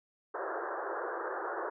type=band-pass noise; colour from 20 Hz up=pink; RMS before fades=-37 dBFS; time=0.34-1.7 s; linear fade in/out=10 ms; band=340 to 1700 Hz; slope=96 dB/octave; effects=none